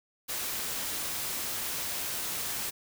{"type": "noise", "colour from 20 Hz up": "white", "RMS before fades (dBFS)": -34, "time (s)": [0.28, 2.71], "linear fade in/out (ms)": 20, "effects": []}